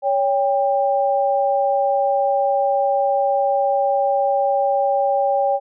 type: tone pair together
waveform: sine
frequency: 560 / 794.5 Hz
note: C#5 / G5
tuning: +18 / +23 cents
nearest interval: tritone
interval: 605 cents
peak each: -18 dBFS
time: 0.02-5.6 s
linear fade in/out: 50 ms
effects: none